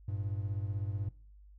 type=beating tone pair; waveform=triangle; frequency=98 / 114 Hz; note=G2 / A#2; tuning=0 / -38 cents; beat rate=16 Hz; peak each=-32 / -38 dBFS; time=0.08-1.09 s; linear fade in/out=5 ms; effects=noise-tail reverb RT60 0.4 s tail -18 dB re dry + added 50 Hz sine -53 dBFS peak until 1.58 s